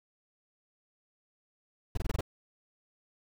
brown noise bursts, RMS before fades -29 dBFS, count 6, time 1.95-2.209 s, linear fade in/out 5 ms, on 24 ms, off 23 ms, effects none

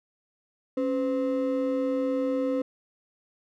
triangle ring-modulated tone, 391.8 Hz, G4, 1 cent flat, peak -19 dBFS, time 0.77-2.62 s, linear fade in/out 5 ms, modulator 118 Hz, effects none

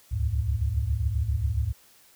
sine tone cluster, 67.9 / 75.3 / 88.8 / 106.6 Hz, C#2 / D2 / F2 / G#2, -35 / +44 / +29 / +46 cents, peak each -28 / -28 / -34 / -28 dBFS, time 0.11-1.73 s, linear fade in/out 20 ms, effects white hiss -57 dBFS RMS until 2.15 s

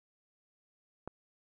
click, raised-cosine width 1 ms, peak -26 dBFS, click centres 1.076 s, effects none

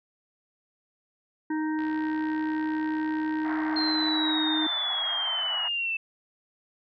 harmonic tone, 311.1 Hz, D#4, in tune, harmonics 1 / 3 / 5 / 6, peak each -26 / -36 / -40 / -42 dBFS, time 1.5-4.67 s, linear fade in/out 5 ms
click train, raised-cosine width 0.3 ms, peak -29 dBFS, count 149, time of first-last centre 1.79-4.085 s, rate 64.5 Hz
pink band-pass noise, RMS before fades -37 dBFS, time 3.44-5.69 s, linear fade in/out 20 ms, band 640 to 2100 Hz, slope 96 dB/octave
sine linear sweep, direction down, 4200 to 2637 Hz, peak -26 dBFS, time 3.76-5.97 s, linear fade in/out 5 ms
effects none

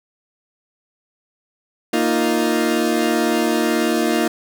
30% pulse chord, Bb suspended fourth, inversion none, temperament equal, 233.1 / 311.1 / 349.2 Hz, Bb3 / Eb4 / F4, 0 / 0 / 0 cents, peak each -18 dBFS, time 1.93-4.28 s, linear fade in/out 5 ms, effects none

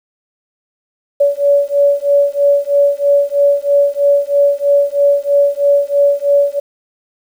sine beating tone pair, 567 / 570.1 Hz, C#5 / C#5, +39 / +48 cents, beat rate 3.1 Hz, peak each -12 dBFS, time 1.2-6.6 s, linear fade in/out 10 ms, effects 7-bit

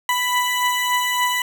20% pulse beating tone pair, 987.8 / 991.3 Hz, B5 / B5, 0 / +6 cents, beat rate 3.5 Hz, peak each -20 / -14 dBFS, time 0.09-1.42 s, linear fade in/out 2 ms, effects none

